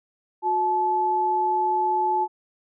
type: tone pair together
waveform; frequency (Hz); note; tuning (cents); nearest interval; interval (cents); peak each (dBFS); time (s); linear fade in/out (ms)
sine; 363.7 / 865; F#4 / A5; -30 / -30; octave + minor third; 1500; -28 / -20; 0.42-2.28; 50
effects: none